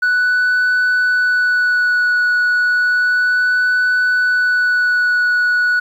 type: tone with vibrato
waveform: sine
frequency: 1480 Hz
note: F#6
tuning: in tune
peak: -9 dBFS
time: 0.02-5.8 s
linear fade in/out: 10 ms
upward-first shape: sine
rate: 0.32 Hz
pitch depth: 13 cents each way
effects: tanh soft clip ceiling -11 dBFS + 8-bit